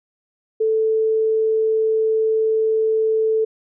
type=tone; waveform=sine; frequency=440.4 Hz; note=A4; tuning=2 cents sharp; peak=-15 dBFS; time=0.6-3.45 s; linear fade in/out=10 ms; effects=none